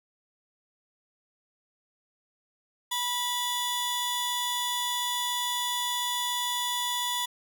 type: tone pair together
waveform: sawtooth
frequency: 977 / 3463 Hz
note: B5 / A7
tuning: -19 / -28 cents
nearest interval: octave + minor seventh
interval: 2191 cents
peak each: -27 dBFS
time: 2.91-7.26 s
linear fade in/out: 10 ms
effects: none